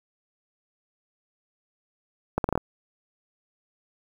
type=accelerating click train; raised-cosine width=1 ms; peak=-9 dBFS; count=6; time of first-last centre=2.38-2.577 s; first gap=62 ms; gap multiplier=0.77; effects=7-bit